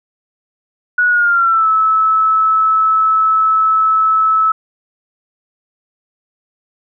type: tone with pitch glide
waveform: sine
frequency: 1462 to 1302.5 Hz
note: F#6 to E6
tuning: -21 to -21 cents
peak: -9 dBFS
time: 0.98-4.52 s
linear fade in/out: 5 ms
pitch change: -200 cents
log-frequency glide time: 1.09-1.68 s
effects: none